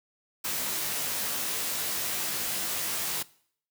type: noise with comb filter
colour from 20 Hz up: white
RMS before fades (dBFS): -31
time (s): 0.44-3.23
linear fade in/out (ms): 10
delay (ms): 17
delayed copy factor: -0.7
effects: noise-tail reverb RT60 0.6 s tail -21 dB re dry + high-pass 100 Hz 12 dB/octave